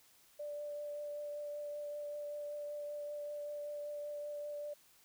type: tone with vibrato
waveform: sine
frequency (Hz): 587.3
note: D5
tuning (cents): 0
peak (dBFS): -40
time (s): 0.39-4.74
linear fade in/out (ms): 10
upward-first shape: triangle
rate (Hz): 5.2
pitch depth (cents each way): 13
effects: white hiss -66 dBFS RMS until 5.04 s